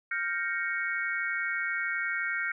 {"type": "chord", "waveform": "sine", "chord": "G half-diminished seventh", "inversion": "third", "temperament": "equal", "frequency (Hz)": [1396.9, 1568, 1864.7, 2217], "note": ["F6", "G6", "Bb6", "Db7"], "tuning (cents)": [0, 0, 0, 0], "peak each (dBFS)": -34, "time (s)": [0.11, 2.52], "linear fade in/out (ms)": 5, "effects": []}